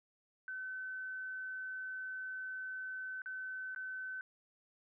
sine tone with dropouts, 1522 Hz, F#6, 48 cents sharp, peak -40 dBFS, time 0.48-4.21 s, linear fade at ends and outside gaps 1 ms, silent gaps 3.219-3.259 / 3.748-3.761 s, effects none

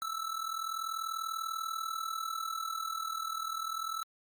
square tone with amplitude modulation, 1318.5 Hz, E6, in tune, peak -32 dBFS, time 0.02-4.03 s, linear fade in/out 0 ms, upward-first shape sine, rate 40.3 Hz, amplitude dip 75%, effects Opus 48 kbps

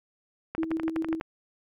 click train, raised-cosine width 0.5 ms, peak -18 dBFS, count 9, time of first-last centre 0.55-1.211 s, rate 12.1 Hz
sine tone with tremolo, 323.2 Hz, E4, 34 cents flat, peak -25 dBFS, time 0.58-1.2 s, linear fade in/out 0 ms, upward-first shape square, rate 7.9 Hz, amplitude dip 55%
effects none

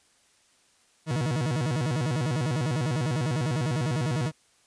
40% pulse tone with vibrato, 138.59 Hz, C#3, in tune, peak -24 dBFS, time 1.06-4.32 s, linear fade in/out 50 ms, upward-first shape square, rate 10 Hz, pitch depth 230 cents each way, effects white hiss -63 dBFS RMS until 4.66 s + resampled to 22050 Hz

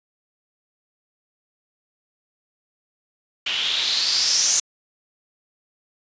blue noise with low-pass filter sweep, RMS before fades -21 dBFS, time 3.46-4.6 s, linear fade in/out 5 ms, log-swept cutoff 2900 to 6600 Hz, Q 5, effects resampled to 16000 Hz

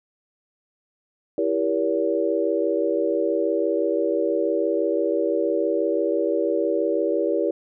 sine chord, E diminished seventh, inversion none, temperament just, 329.6 / 395.6 / 474.7 / 569.6 Hz, E4 / G4 / Bb4 / Db5, 0 / +16 / +31 / +47 cents, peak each -25 dBFS, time 1.38-7.51 s, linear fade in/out 2 ms, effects none

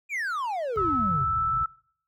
triangle exponential sweep, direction down, 2489 to 120 Hz, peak -25 dBFS, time 0.09-1.26 s, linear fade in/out 50 ms
pink low-pass noise, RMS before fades -34 dBFS, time 0.76-1.64 s, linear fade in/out 0 ms, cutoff 150 Hz, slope 48 dB/octave
sine tone with pitch glide, 1300 to 1318.9 Hz, E6 to E6, -24 to +1 cents, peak -23 dBFS, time 0.77-1.66 s, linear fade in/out 5 ms, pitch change +25 cents, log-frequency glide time 1-1.28 s
effects noise-tail reverb RT60 0.6 s tail -24 dB re dry + high-pass 60 Hz 12 dB/octave

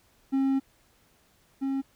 triangle tone pair in turn, 269.6 / 270.7 Hz, C#4 / C#4, -48 / -41 cents, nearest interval unison, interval 7 cents, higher second, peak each -20 / -24 dBFS, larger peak first, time 0.32-0.6 / 1.61-1.82 s, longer first, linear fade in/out 20 ms, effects pink hiss -64 dBFS RMS until 1.95 s

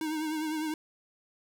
square tone with vibrato, 311.2 Hz, D#4, in tune, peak -31 dBFS, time 0.01-0.74 s, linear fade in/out 2 ms, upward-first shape triangle, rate 9.9 Hz, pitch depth 56 cents each way, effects none

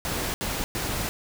pink noise bursts at uneven times, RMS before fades -29 dBFS, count 3, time 0.05-0.34 / 0.41-0.64 / 0.75-1.09 s, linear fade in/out 0 ms, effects none

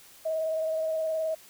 sine tone with vibrato, 637 Hz, D#5, 41 cents sharp, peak -26 dBFS, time 0.25-1.35 s, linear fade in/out 10 ms, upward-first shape square, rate 19 Hz, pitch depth 16 cents each way, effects white hiss -53 dBFS RMS until 1.49 s

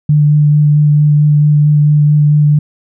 sine tone with vibrato, 148.7 Hz, D3, 22 cents sharp, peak -5 dBFS, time 0.09-2.59 s, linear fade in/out 5 ms, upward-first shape sine, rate 4.5 Hz, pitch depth 12 cents each way, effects none

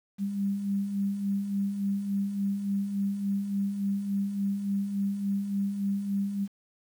sine beating tone pair, 196 / 199.5 Hz, G3 / G3, 0 / +31 cents, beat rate 3.5 Hz, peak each -36 / -27 dBFS, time 0.18-6.48 s, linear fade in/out 50 ms, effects 9-bit

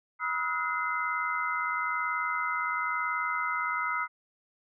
sine tone cluster, 971 / 1272 / 1353 / 1451 / 2061 Hz, B5 / D#6 / E6 / F#6 / C7, -30 / +38 / +45 / -34 / -27 cents, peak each -36 / -31 / -40 / -35 / -34 dBFS, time 0.19-4.08 s, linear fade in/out 50 ms, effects none

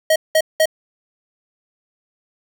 square tone bursts, 632 Hz, D#5, 27 cents sharp, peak -12 dBFS, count 3, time 0.1-0.657 s, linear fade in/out 5 ms, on 59 ms, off 190 ms, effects none

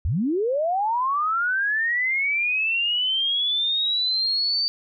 sine linear sweep, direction up, 59.7 to 4624 Hz, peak -20 dBFS, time 0.05-4.68 s, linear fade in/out 0 ms, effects none

